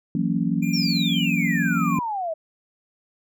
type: chord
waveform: sine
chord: F# dominant seventh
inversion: third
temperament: just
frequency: 166.5 / 185 / 231.2 / 277.5 Hz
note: E3 / F#3 / A#3 / C#4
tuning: +18 / 0 / -14 / +2 cents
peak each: -25 / -25 / -25 / -27 dBFS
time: 0.15-1.99 s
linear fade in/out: 2 ms
type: tone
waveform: square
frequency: 2397 Hz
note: D7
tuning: 35 cents sharp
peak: -33 dBFS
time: 0.62-1.99 s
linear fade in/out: 10 ms
type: exponential sweep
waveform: sine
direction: down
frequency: 5690 to 622.3 Hz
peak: -24 dBFS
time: 0.73-2.34 s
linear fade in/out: 10 ms
effects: none